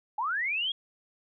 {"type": "linear sweep", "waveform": "sine", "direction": "up", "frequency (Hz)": [804, 3322], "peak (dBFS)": -27, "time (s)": [0.18, 0.72], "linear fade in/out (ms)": 5, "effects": []}